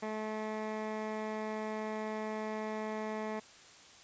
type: tone with low-pass filter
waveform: 15% pulse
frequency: 216.2 Hz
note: A3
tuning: 30 cents flat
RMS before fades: -38 dBFS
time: 0.02-3.4 s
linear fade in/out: 10 ms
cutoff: 1700 Hz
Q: 1.5
effects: white hiss -56 dBFS RMS until 4.03 s + resampled to 16000 Hz